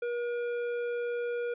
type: tone with hard clipping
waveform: triangle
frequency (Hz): 478.9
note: A#4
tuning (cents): +47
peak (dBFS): -32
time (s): 0.02-1.54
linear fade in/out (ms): 5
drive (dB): 13
effects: resampled to 8000 Hz